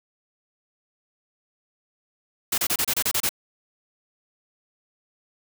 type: noise bursts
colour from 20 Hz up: white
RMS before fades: -23 dBFS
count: 9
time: 2.52-3.292 s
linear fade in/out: 5 ms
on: 60 ms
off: 29 ms
effects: none